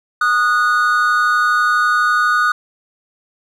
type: tone pair together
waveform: triangle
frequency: 1233.9 / 1466 Hz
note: D#6 / F#6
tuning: -15 / -16 cents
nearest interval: minor third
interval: 299 cents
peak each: -13 dBFS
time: 0.21-2.52 s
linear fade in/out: 5 ms
effects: none